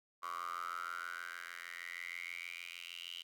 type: tone with high-pass filter sweep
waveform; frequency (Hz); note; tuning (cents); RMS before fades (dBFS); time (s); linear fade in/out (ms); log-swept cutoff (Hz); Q
10% pulse; 86.4; F2; -18; -45; 0.22-3.23; 20; 1100 to 3000; 9.3
effects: none